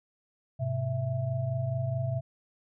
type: tone cluster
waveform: sine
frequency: 104.6 / 129.3 / 661 Hz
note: G#2 / C3 / E5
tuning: +13 / -20 / +5 cents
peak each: -34 / -29 / -36 dBFS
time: 0.59-2.21 s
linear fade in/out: 20 ms
effects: none